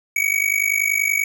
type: tone with amplitude modulation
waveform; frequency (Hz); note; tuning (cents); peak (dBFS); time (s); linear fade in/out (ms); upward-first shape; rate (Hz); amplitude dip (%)
square; 2261; C#7; +34; -14; 0.16-1.24; 5; sine; 50.4; 90
effects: none